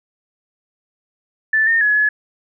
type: tone with pitch steps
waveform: sine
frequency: 1756 / 1825 / 1692 / 1702 Hz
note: A6 / A#6 / G#6 / G#6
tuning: -4 / -37 / +32 / +42 cents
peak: -12 dBFS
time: 1.53-2.09 s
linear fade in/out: 5 ms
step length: 140 ms
effects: none